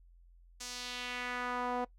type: tone with band-pass filter sweep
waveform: sawtooth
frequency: 246.9 Hz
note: B3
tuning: in tune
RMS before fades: -38 dBFS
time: 0.6-1.85 s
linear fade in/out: 10 ms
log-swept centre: 6500 to 690 Hz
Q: 1.6
effects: noise-tail reverb RT60 0.1 s tail -20 dB re dry + added 43 Hz sine -57 dBFS peak until 1.98 s